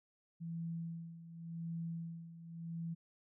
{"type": "tone with tremolo", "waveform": "sine", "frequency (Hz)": 166.5, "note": "E3", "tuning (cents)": 18, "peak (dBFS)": -38, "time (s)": [0.4, 2.95], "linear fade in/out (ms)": 20, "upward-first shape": "sine", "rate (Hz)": 0.89, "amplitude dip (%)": 75, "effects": []}